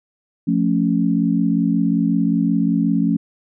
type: chord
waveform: sine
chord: F augmented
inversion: none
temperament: equal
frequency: 174.61 / 220 / 277.2 Hz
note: F3 / A3 / C#4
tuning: 0 / 0 / 0 cents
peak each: -19 dBFS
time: 0.47-3.17 s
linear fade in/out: 10 ms
effects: none